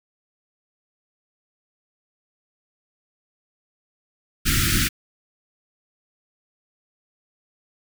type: band-stop noise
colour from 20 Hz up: pink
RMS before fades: -20 dBFS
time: 4.45-4.89 s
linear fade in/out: 20 ms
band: 350 to 1300 Hz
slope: 96 dB/octave
effects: none